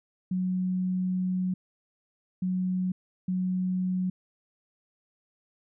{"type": "tone bursts at uneven times", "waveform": "sine", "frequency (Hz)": 184.1, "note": "F#3", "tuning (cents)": -8, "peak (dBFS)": -25, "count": 3, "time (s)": [[0.31, 1.54], [2.42, 2.92], [3.28, 4.1]], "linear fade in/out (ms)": 5, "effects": []}